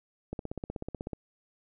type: click train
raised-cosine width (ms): 2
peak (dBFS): -22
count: 14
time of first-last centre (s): 0.33-1.132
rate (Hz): 16.2
effects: none